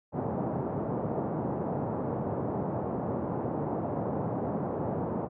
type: band-pass noise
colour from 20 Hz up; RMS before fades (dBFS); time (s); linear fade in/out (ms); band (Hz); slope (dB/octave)
pink; -32; 0.12-5.29; 50; 110 to 880; 24
effects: none

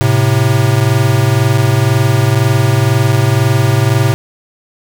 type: tone pair together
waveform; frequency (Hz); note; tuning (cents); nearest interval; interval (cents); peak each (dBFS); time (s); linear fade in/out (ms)
square; 109.31 / 131.3; A2 / C3; -11 / +6; minor third; 317; -12 / -12; 0.01-4.14; 0
effects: 7-bit

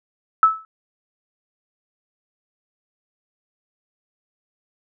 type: tone with exponential decay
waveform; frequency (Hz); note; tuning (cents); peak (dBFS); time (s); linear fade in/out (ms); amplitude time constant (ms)
sine; 1305; E6; -18; -6; 0.43-0.65; 1; 46
effects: none

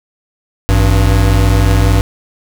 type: tone pair together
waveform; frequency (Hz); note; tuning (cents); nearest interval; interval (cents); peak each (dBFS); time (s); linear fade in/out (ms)
square; 53.35 / 97.4; G#1 / G2; +47 / -11; minor seventh; 1042; -11; 0.69-2.01; 0
effects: 7-bit

